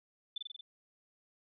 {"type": "tone with echo", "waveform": "sine", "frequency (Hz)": 3518, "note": "A7", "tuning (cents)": -1, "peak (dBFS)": -35, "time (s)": [0.36, 0.38], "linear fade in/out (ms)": 5, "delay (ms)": 46, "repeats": 5, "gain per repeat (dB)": -2, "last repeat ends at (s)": 0.61, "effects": []}